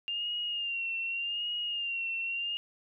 sine tone with vibrato, 2794 Hz, F7, in tune, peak -31 dBFS, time 0.08-2.57 s, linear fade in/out 0 ms, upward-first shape sine, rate 0.85 Hz, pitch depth 56 cents each way, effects none

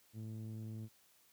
sawtooth tone with low-pass filter, 110 Hz, A2, in tune, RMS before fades -45 dBFS, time 0.13-0.89 s, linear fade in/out 50 ms, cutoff 250 Hz, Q 1, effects white hiss -69 dBFS RMS until 1.32 s + high-pass 60 Hz 12 dB/octave

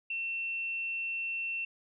sine tone, 2700 Hz, E7, 41 cents sharp, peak -32 dBFS, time 0.1-1.65 s, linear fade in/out 5 ms, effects none

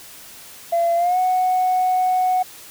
sine tone with pitch glide, 681 to 738.4 Hz, F5 to F#5, -44 to -4 cents, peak -14 dBFS, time 0.72-2.43 s, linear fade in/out 10 ms, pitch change +140 cents, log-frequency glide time 0.96-1.18 s, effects tanh soft clip ceiling -12 dBFS + white hiss -41 dBFS RMS until 2.7 s

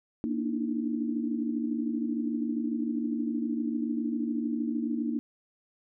sine tone cluster, 234.1 / 289.1 / 301.9 / 328.9 Hz, A#3 / D4 / D4 / E4, +8 / -27 / +48 / -4 cents, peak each -30 / -36 / -33 / -38 dBFS, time 0.24-5.19 s, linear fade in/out 0 ms, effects none

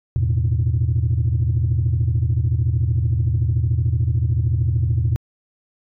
sine chord, E suspended fourth, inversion none, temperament equal, 82.41 / 110 / 123.47 Hz, E2 / A2 / B2, 0 / 0 / 0 cents, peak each -19 dBFS, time 0.16-5.16 s, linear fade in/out 0 ms, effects tanh soft clip ceiling -11 dBFS

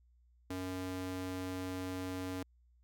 square tone with high-pass filter, 92.5 Hz, F#2, in tune, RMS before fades -40 dBFS, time 0.5-2.43 s, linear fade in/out 5 ms, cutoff 190 Hz, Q 2.1, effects added 60 Hz sine -64 dBFS peak until 2.83 s

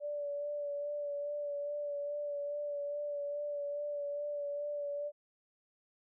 sine tone with vibrato, 580 Hz, D5, 22 cents flat, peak -35 dBFS, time 0-5.12 s, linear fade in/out 50 ms, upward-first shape sine, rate 2.4 Hz, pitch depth 22 cents each way, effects none

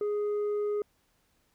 triangle tone with tanh clipping, 415.3 Hz, G#4, in tune, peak -28 dBFS, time 0.01-0.82 s, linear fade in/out 2 ms, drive 8 dB, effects pink hiss -71 dBFS RMS until 1.54 s

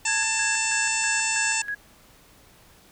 harmonic tone, 890 Hz, A5, 20 cents sharp, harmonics 1 / 2 / 3 / 4 / 5 / 6 / 7 / 8 / 9, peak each -32 / -34 / -27 / -39 / -37 / -35 / -36 / -29 / -29 dBFS, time 0.05-1.62 s, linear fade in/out 5 ms
sine tone with tremolo, 1661.2 Hz, G#6, in tune, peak -26 dBFS, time 0.07-1.75 s, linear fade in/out 10 ms, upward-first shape square, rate 3.1 Hz, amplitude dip 70%
effects pink hiss -54 dBFS RMS until 2.91 s

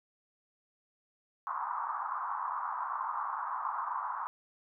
white band-pass noise, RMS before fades -36 dBFS, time 1.47-4.27 s, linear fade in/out 0 ms, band 900 to 1200 Hz, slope 48 dB/octave, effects none

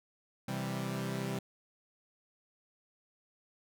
sawtooth chord, C major, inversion none, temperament equal, 130.81 / 164.81 / 196 Hz, C3 / E3 / G3, 0 / 0 / 0 cents, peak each -34 / -37 / -34 dBFS, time 0.48-1.39 s, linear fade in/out 5 ms, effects none

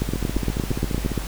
two click trains, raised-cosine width 3 ms, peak -9 / -12 dBFS, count 11 / 16, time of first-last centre 0.02-1.177 / 0.09-1.117 s, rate 8.64 / 14.6 Hz, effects added 50 Hz sine -28 dBFS peak until 1.27 s + pink hiss -35 dBFS RMS until 1.27 s

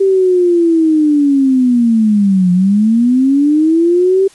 sine linear two-way sweep, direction down then up, 392 to 176.6 to 392 Hz, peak -7 dBFS, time 0-4.28 s, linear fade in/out 10 ms, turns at 2.52 s, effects white hiss -44 dBFS RMS until 4.34 s + resampled to 24000 Hz

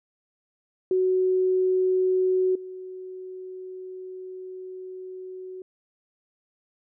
sine tone with level steps, 371.7 Hz, F#4, 8 cents sharp, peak -19 / -35 dBFS, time 0.91-5.62 s, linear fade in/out 2 ms, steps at 2.55 s, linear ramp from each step 5 ms, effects none

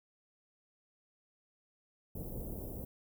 pink band-stop noise, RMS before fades -42 dBFS, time 2.15-2.85 s, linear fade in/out 5 ms, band 560 to 14000 Hz, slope 24 dB/octave, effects none

